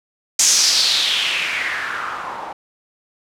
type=noise with low-pass filter sweep; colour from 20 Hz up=blue; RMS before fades=-19 dBFS; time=0.39-2.53 s; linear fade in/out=5 ms; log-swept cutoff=6900 to 830 Hz; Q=3.6; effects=none